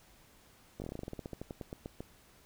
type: slowing click train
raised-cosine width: 2 ms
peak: -27 dBFS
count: 20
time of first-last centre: 0.8-2.005 s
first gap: 19 ms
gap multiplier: 1.12
effects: pink hiss -62 dBFS RMS until 2.45 s